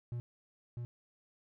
triangle tone with echo, 120 Hz, B2, 49 cents flat, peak -34 dBFS, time 0.12-0.2 s, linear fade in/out 0 ms, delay 650 ms, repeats 1, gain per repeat -2 dB, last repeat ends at 0.85 s, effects none

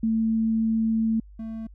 sine / triangle tone pair in turn, 223.2 / 223.2 Hz, A3 / A3, +25 / +25 cents, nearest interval unison, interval 0 cents, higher neither, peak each -20 / -29 dBFS, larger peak first, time 0.03-1.2 / 1.39-1.67 s, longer first, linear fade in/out 5 ms, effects added 50 Hz sine -44 dBFS peak until 1.74 s

